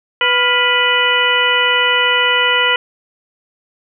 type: harmonic tone with a mistuned harmonic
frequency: 493.9 Hz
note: B4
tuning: in tune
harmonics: 1 / 2 / 3 / 4 / 5 / 6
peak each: -21 / -19 / -18 / -17 / -20 / -16 dBFS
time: 0.21-2.76 s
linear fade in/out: 2 ms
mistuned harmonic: 3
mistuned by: -86 cents
effects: none